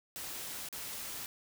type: noise with dropouts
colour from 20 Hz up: white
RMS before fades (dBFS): -42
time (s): 0.16-1.26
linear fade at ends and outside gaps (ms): 0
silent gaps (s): 0.687-0.727
effects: none